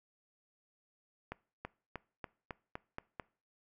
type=accelerating click train; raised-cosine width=0.5 ms; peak=-25 dBFS; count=8; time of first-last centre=1.32-3.198 s; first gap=330 ms; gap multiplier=0.93; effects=noise-tail reverb RT60 0.4 s tail -22 dB re dry